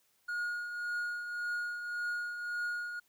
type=tone with tremolo; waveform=triangle; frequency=1437 Hz; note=F6; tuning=49 cents sharp; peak=-30 dBFS; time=0.28-3 s; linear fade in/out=10 ms; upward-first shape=triangle; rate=1.8 Hz; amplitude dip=55%; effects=white hiss -72 dBFS RMS until 3.08 s